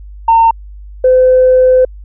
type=tone pair in turn; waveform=sine; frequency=911 / 511.3 Hz; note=A#5 / C5; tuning=-40 / -40 cents; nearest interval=minor seventh; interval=1000 cents; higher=first; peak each=-3 dBFS; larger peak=neither; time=0.28-0.51 / 1.04-1.85 s; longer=second; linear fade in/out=5 ms; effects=tanh soft clip ceiling 0 dBFS + added 50 Hz sine -28 dBFS peak until 2.04 s